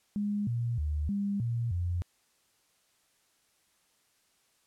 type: tone with pitch steps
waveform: sine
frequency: 205.7 / 118.4 / 74.9 / 200.9 / 117.6 / 87.8 Hz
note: G#3 / A#2 / D2 / G3 / A#2 / F2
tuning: -16 / +27 / +35 / +43 / +16 / +10 cents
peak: -28 dBFS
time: 0.16-2.02 s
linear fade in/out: 0 ms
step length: 310 ms
effects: white hiss -70 dBFS RMS until 4.66 s + low-pass 11000 Hz 12 dB/octave